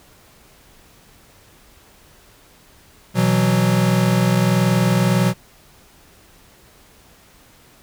square chord, B suspended fourth, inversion none, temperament equal, 123.47 / 164.81 / 185 Hz, B2 / E3 / F#3, 0 / 0 / 0 cents, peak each -19 / -22 / -18 dBFS, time 3.14-5.34 s, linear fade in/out 50 ms, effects pink hiss -50 dBFS RMS until 7.82 s

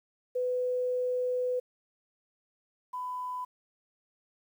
sine tone pair in turn, 500 / 1000 Hz, B4 / B5, +21 / +21 cents, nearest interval octave, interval 1200 cents, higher second, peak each -27 / -33 dBFS, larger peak first, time 0.35-1.6 / 2.93-3.45 s, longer first, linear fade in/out 10 ms, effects 10-bit

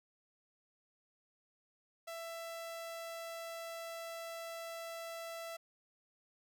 sawtooth tone, 665 Hz, E5, 15 cents sharp, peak -39 dBFS, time 2.07-5.57 s, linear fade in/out 10 ms, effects none

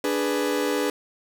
40% pulse chord, G# diminished, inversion second, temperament equal, 293.7 / 415.3 / 493.9 Hz, D4 / G#4 / B4, 0 / 0 / 0 cents, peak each -26 dBFS, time 0.04-0.9 s, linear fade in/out 2 ms, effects none

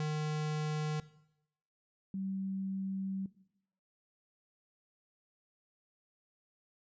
square / sine tone pair in turn, 152.7 / 192.39 Hz, D#3 / G3, -32 / -32 cents, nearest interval major third, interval 400 cents, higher second, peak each -33 / -35 dBFS, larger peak first, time 0-1 / 2.14-3.26 s, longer second, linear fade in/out 2 ms, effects noise-tail reverb RT60 0.8 s tail -18 dB re dry + resampled to 16000 Hz

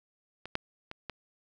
clicks, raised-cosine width 0.3 ms, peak -25 / -13 / -24 / -21 dBFS, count 4, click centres 0.456 / 0.554 / 0.914 / 1.097 s, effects none

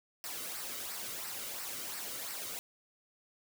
white noise with flanger, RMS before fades -41 dBFS, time 0.24-2.59 s, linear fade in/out 0 ms, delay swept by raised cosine 0.29 to 1.21 ms, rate 2.9 Hz, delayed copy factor -0.55, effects none

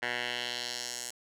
10% pulse tone with band-pass filter sweep, 121.8 Hz, B2, 24 cents flat, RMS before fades -36 dBFS, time 0.02-1.11 s, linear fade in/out 10 ms, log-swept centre 1900 to 7900 Hz, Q 1.7, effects none

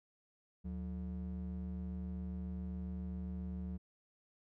triangle ring-modulated tone, 129.3 Hz, C3, 20 cents flat, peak -34 dBFS, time 0.64-3.78 s, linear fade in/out 20 ms, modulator 53.7 Hz, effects none

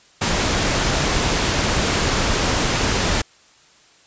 pink noise, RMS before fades -19 dBFS, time 0.21-3.22 s, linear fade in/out 10 ms, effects white hiss -52 dBFS RMS until 4.06 s + resampled to 16000 Hz

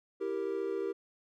triangle chord, E diminished, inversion none, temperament equal, 329.6 / 392 / 466.2 Hz, E4 / G4 / Bb4, 0 / 0 / 0 cents, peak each -38 / -32 / -35 dBFS, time 0.2-0.93 s, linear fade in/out 20 ms, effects none

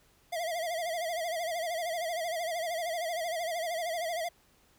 square tone with vibrato, 671 Hz, E5, 31 cents sharp, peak -32 dBFS, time 0.32-4.29 s, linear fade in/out 10 ms, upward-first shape sine, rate 13 Hz, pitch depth 100 cents each way, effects pink hiss -65 dBFS RMS until 4.78 s

